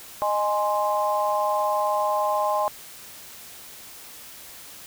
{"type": "chord", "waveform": "sine", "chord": "Ab major", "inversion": "second", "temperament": "equal with one note detuned", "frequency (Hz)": [616.5, 830.6, 1046.5], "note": ["Eb5", "Ab5", "C6"], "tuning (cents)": [-16, 0, 0], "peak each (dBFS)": -25, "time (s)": [0.22, 2.68], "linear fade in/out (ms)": 0, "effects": ["white hiss -43 dBFS RMS until 4.86 s"]}